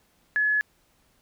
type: tone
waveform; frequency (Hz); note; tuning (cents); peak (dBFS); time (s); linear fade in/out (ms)
sine; 1703; G#6; +43; -20; 0.36-0.61; 0
effects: pink hiss -65 dBFS RMS until 1.21 s